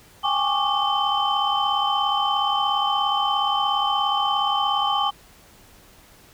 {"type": "tone cluster", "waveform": "sine", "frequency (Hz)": [798, 835, 1109, 1182, 3079], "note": ["G5", "G#5", "C#6", "D6", "G7"], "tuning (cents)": [31, 9, 0, 11, -32], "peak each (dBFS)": -25, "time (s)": [0.23, 5.11], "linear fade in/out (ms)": 20, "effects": ["tanh soft clip ceiling -11 dBFS", "pink hiss -51 dBFS RMS until 6.33 s"]}